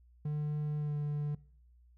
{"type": "tone with pitch glide", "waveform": "triangle", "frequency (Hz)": [149.6, 147.37], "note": ["D3", "D3"], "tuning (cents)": [32, 6], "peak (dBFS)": -30, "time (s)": [0.25, 1.35], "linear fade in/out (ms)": 5, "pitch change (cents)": -26, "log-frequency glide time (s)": [0.78, 0.95], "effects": ["noise-tail reverb RT60 0.6 s tail -22 dB re dry", "added 60 Hz sine -59 dBFS peak until 1.97 s"]}